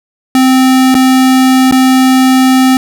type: tone with dropouts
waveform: square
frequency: 260 Hz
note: C4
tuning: 11 cents flat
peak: -5 dBFS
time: 0.35-2.77 s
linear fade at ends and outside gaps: 1 ms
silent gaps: 0.944-0.951 / 1.712-1.723 s
effects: 7-bit